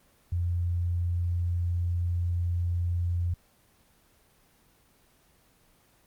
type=tone; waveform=sine; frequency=87.1 Hz; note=F2; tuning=4 cents flat; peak=-25 dBFS; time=0.32-3.34 s; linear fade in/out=5 ms; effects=pink hiss -63 dBFS RMS until 6.06 s + Opus 24 kbps